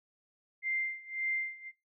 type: tone with tremolo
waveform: sine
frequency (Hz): 2093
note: C7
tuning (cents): 0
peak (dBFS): -29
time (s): 0.62-1.72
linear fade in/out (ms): 50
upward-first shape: sine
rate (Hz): 1.8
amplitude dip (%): 90
effects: noise-tail reverb RT60 0.2 s tail -17 dB re dry